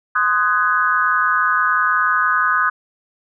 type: chord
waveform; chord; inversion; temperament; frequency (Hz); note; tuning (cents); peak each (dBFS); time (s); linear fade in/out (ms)
sine; Ab dominant seventh; first; just; 1038.3 / 1245.9 / 1495.1 / 1661.2; C6 / Eb6 / Gb6 / Ab6; -14 / +2 / +18 / 0; -23 / -17 / -18 / -23; 0.15-2.7; 10
effects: none